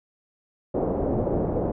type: low-pass noise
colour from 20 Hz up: white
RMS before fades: -25 dBFS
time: 0.74-1.72 s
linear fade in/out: 10 ms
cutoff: 590 Hz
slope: 24 dB/octave
effects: none